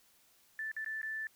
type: tone with dropouts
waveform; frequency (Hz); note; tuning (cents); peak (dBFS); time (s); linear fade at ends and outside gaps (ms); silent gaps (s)
sine; 1760; A6; 0; -36; 0.59-1.27; 1; 0.716-0.765 / 0.846-0.861 / 1.016-1.03
effects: white hiss -67 dBFS RMS until 1.35 s